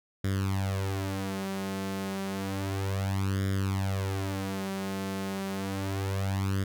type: tone with flanger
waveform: sawtooth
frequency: 97 Hz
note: G2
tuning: 18 cents flat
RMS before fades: -31 dBFS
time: 0.24-6.64 s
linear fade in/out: 5 ms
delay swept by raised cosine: 0.57 to 5.77 ms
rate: 0.31 Hz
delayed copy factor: +0.85
effects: none